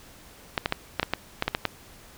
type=clicks; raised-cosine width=0.3 ms; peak=-7 dBFS; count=10; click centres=0.578 / 0.659 / 0.724 / 0.997 / 1.03 / 1.136 / 1.424 / 1.48 / 1.549 / 1.653 s; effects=pink hiss -50 dBFS RMS until 2.17 s